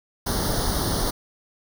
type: noise with comb filter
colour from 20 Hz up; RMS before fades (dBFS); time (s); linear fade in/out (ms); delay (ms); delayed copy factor
pink; -24; 0.26-1.11; 10; 0.2; +1
effects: none